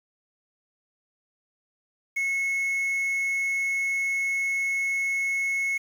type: tone with quantisation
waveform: triangle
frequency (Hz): 2187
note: C#7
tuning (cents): -24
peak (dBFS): -22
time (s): 2.16-5.78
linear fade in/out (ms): 10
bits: 8
effects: none